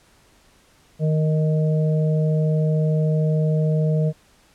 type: harmonic tone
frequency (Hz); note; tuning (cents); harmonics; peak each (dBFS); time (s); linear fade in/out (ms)
155.56; D#3; 0; 1 / 3 / 4; -17 / -27 / -29; 0.99-4.13; 50
effects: pink hiss -56 dBFS RMS until 4.54 s + low-pass 11000 Hz 12 dB/octave